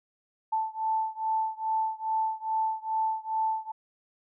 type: beating tone pair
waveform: sine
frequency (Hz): 880 / 882.4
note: A5 / A5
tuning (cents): 0 / +5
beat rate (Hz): 2.4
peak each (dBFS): -29 / -30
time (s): 0.52-3.72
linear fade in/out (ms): 10
effects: none